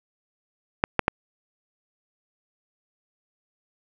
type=clicks; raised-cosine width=0.5 ms; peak=-3 dBFS; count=3; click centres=0.839 / 0.993 / 1.081 s; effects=none